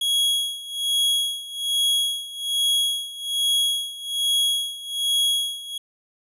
45% pulse tone with tremolo, 3322 Hz, G#7, in tune, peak -17 dBFS, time 0.01-5.78 s, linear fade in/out 5 ms, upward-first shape sine, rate 1.2 Hz, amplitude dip 85%, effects resampled to 32000 Hz

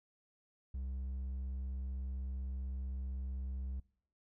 sine tone with hard clipping, 65.41 Hz, C2, in tune, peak -39 dBFS, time 0.74-3.8 s, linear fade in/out 5 ms, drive 3 dB, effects noise-tail reverb RT60 0.6 s tail -22 dB re dry

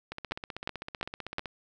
two click trains, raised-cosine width 0.3 ms, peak -14 / -21 dBFS, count 4 / 22, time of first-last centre 0.32-1.384 / 0.12-1.458 s, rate 2.82 / 15.7 Hz, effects none

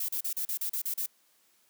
violet noise bursts, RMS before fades -32 dBFS, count 9, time 0-1.062 s, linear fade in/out 5 ms, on 86 ms, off 36 ms, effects white hiss -67 dBFS RMS until 1.69 s + high-pass 150 Hz 12 dB/octave

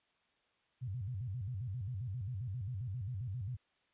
sine tone with vibrato, 110 Hz, A2, in tune, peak -37 dBFS, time 0.81-3.57 s, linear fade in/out 20 ms, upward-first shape square, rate 7.5 Hz, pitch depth 240 cents each way, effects white hiss -75 dBFS RMS until 3.93 s + resampled to 8000 Hz

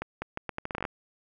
accelerating click train, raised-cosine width 0.5 ms, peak -17 dBFS, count 13, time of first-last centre 0.02-0.852 s, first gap 200 ms, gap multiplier 0.77, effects none

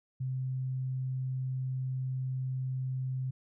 sine tone, 130 Hz, C3, 11 cents flat, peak -31 dBFS, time 0.2-3.31 s, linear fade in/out 10 ms, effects none

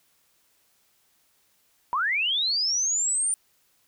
sine linear sweep, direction up, 936 to 9200 Hz, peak -22 dBFS, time 1.93-3.34 s, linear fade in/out 0 ms, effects white hiss -66 dBFS RMS until 3.87 s

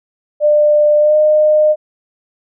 sine tone with pitch glide, 597 to 610.2 Hz, D5 to D#5, +28 to -34 cents, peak -7 dBFS, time 0.4-1.76 s, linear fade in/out 50 ms, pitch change +38 cents, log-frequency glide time 1-1.16 s, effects none

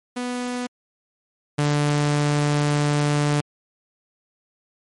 sawtooth tone pair in turn, 246.9 / 146.81 Hz, B3 / D3, 0 / 0 cents, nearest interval major sixth, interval 900 cents, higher first, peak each -21 / -14 dBFS, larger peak second, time 0.16-0.67 / 1.58-3.41 s, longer second, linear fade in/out 10 ms, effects MP3 48 kbps

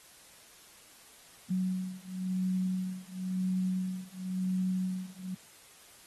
sine beating tone pair, 185 / 185.96 Hz, F#3 / F#3, 0 / +9 cents, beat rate 0.96 Hz, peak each -33 / -33 dBFS, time 1.5-5.35 s, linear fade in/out 10 ms, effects white hiss -56 dBFS RMS until 6.06 s + AAC 32 kbps

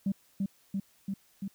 sine tone with echo, 196 Hz, G3, in tune, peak -24 dBFS, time 0.06-0.12 s, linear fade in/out 5 ms, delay 340 ms, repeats 4, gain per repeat -2 dB, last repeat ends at 1.48 s, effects tanh soft clip ceiling -23 dBFS + white hiss -65 dBFS RMS until 1.54 s

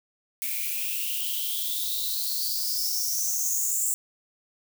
violet noise with high-pass filter sweep, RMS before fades -28 dBFS, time 0.42-3.94 s, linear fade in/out 0 ms, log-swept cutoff 2200 to 7700 Hz, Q 9.9, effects none

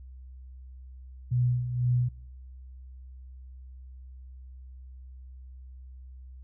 sine tone with tremolo, 123.47 Hz, B2, in tune, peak -21 dBFS, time 1.31-2.09 s, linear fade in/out 10 ms, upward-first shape sine, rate 2 Hz, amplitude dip 65%, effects noise-tail reverb RT60 0.8 s tail -26 dB re dry + added 64 Hz sine -43 dBFS peak until 6.43 s

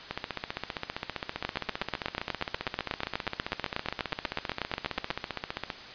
two click trains, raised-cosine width 0.3 ms, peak -15 / -12 dBFS, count 86 / 31, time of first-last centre 0.11-5.702 / 1.45-5.104 s, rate 15.2 / 8.21 Hz, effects white hiss -44 dBFS RMS until 5.94 s + resampled to 11025 Hz

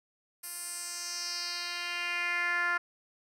10% pulse tone with band-pass filter sweep, 349.2 Hz, F4, in tune, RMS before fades -34 dBFS, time 0.43-2.78 s, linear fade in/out 10 ms, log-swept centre 11000 to 1500 Hz, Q 2.8, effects none

